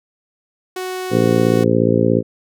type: tone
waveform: sawtooth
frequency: 370 Hz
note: F#4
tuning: in tune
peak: -19 dBFS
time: 0.76-1.64 s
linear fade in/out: 5 ms
type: harmonic tone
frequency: 57 Hz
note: A#1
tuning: 38 cents flat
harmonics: 2 / 3 / 4 / 5 / 6 / 7 / 8 / 9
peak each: -20 / -20 / -19 / -20 / -22 / -19 / -22 / -20 dBFS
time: 1.1-2.23 s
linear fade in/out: 50 ms
effects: none